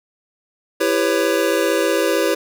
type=chord; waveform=square; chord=C# half-diminished seventh; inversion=first; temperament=just; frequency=332.6 / 399.1 / 498.9 / 554.4 Hz; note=E4 / G4 / B4 / C#5; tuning=+16 / +31 / +17 / 0 cents; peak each=-22 dBFS; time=0.8-2.35 s; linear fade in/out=10 ms; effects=none